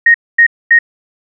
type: tone bursts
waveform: sine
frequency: 1864.7 Hz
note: A#6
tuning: in tune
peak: -3 dBFS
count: 3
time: 0.06-0.789 s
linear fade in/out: 5 ms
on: 83 ms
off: 240 ms
effects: none